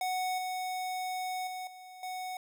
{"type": "tone with level steps", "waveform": "square", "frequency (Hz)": 740, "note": "F#5", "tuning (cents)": 0, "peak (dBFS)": [-31, -34, -38, -48, -37], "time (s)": [0.01, 2.37], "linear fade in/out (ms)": 2, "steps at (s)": [0.38, 1.47, 1.67, 2.03], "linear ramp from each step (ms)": 2, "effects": []}